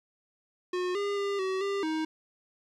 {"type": "tone with pitch steps", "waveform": "square", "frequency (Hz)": [361.7, 404.7, 400.6, 378.5, 397.8, 315.3], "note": ["F#4", "G#4", "G4", "F#4", "G4", "D#4"], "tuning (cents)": [-39, -45, 38, 39, 25, 23], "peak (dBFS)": -29, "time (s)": [0.73, 2.05], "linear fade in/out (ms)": 5, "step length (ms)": 220, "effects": ["low-pass 5000 Hz 12 dB/octave", "11-bit"]}